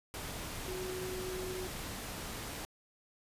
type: tone in noise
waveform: sine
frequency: 370 Hz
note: F#4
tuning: in tune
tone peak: -39 dBFS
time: 0.68-1.67 s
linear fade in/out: 0 ms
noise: pink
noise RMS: -42 dBFS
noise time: 0.14-2.65 s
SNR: 0 dB
effects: resampled to 32000 Hz